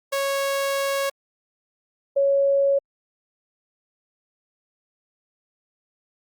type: tone pair in turn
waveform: sawtooth / sine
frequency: 552 / 555.2 Hz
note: C#5 / C#5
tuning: -7 / +3 cents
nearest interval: unison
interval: 10 cents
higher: second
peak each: -18 / -16 dBFS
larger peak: second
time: 0.12-1.1 / 2.16-2.79 s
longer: first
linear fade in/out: 10 ms
effects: Opus 48 kbps